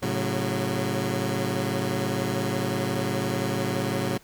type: chord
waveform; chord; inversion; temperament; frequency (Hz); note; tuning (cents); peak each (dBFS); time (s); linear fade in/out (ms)
15% pulse; F# minor; first; equal with one note detuned; 110 / 135.9 / 185; A2 / C#3 / F#3; 0 / -34 / 0; -23; 0.02-4.18; 10
effects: pink hiss -55 dBFS RMS until 4.23 s